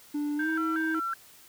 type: tone with pitch glide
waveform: triangle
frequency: 293.7 to 320.3 Hz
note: D4 to E4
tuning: 0 to -50 cents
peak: -25 dBFS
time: 0.14-1 s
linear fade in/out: 10 ms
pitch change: +150 cents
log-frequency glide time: 0.36-0.49 s
type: tone with vibrato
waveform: sine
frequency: 1458 Hz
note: F#6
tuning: 26 cents flat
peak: -28 dBFS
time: 0.39-1.14 s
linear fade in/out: 5 ms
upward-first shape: square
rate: 2.7 Hz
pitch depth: 130 cents each way
effects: tanh soft clip ceiling -20 dBFS + white hiss -54 dBFS RMS until 1.48 s

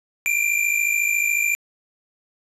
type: tone pair together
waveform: square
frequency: 2349 / 2403 Hz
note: D7 / D7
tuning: 0 / +39 cents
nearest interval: unison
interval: 39 cents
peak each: -22 dBFS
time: 0.26-1.55 s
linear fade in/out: 0 ms
effects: resampled to 32000 Hz + 8-bit

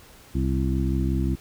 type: harmonic tone with a mistuned harmonic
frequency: 65.41 Hz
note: C2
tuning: in tune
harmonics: 1 / 2 / 3 / 4 / 5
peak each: -24 / -27 / -29 / -30 / -31 dBFS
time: 0.34-1.36 s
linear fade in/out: 20 ms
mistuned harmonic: 5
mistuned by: +35 cents
effects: pink hiss -50 dBFS RMS until 1.4 s

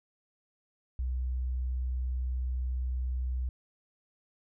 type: tone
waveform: sine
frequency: 63 Hz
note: B1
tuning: 35 cents sharp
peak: -29 dBFS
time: 0.99-3.49 s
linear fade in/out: 0 ms
effects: none

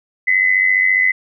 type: tone with amplitude modulation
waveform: sine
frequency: 2024 Hz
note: B6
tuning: 42 cents sharp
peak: -8 dBFS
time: 0.27-1.12 s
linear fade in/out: 10 ms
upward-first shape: sine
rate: 94.7 Hz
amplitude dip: 70%
effects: none

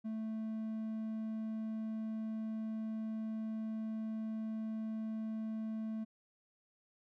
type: tone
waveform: triangle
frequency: 220 Hz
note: A3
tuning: in tune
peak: -35 dBFS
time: 0.04-6.05 s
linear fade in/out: 20 ms
effects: none

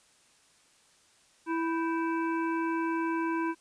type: harmonic tone with a mistuned harmonic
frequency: 329.6 Hz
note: E4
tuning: in tune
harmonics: 1 / 3 / 5 / 7 / 8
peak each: -29 / -33 / -38 / -45 / -48 dBFS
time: 1.46-3.55 s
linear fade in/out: 50 ms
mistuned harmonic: 5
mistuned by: -99 cents
effects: white hiss -63 dBFS RMS until 3.6 s + resampled to 22050 Hz

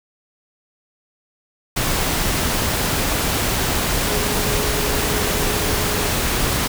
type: tone in noise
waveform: sine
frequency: 418.2 Hz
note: G#4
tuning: 12 cents sharp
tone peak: -27 dBFS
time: 4.07-6.07 s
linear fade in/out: 10 ms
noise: pink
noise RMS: -20 dBFS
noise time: 1.76-6.68 s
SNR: -10 dB
effects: none

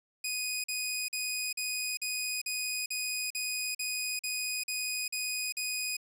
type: tone bursts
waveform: 15% pulse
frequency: 2489 Hz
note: D#7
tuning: in tune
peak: -25 dBFS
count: 13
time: 0.24-5.968 s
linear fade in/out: 5 ms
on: 400 ms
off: 44 ms
effects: none

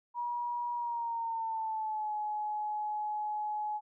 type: tone with pitch glide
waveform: sine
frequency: 960 to 845.4 Hz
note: B5 to G#5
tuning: -49 to +31 cents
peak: -32 dBFS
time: 0.14-3.81 s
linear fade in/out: 50 ms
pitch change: -220 cents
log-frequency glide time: 0.74-2.14 s
effects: none

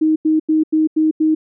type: tone bursts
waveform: sine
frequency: 313.1 Hz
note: D#4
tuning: 11 cents sharp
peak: -11 dBFS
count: 6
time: 0.01-1.35 s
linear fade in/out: 10 ms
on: 150 ms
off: 88 ms
effects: none

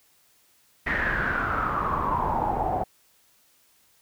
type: noise with low-pass filter sweep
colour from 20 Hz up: pink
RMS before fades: -26 dBFS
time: 0.86-2.84 s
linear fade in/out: 10 ms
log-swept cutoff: 1900 to 710 Hz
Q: 8.6
effects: white hiss -62 dBFS RMS until 4.01 s

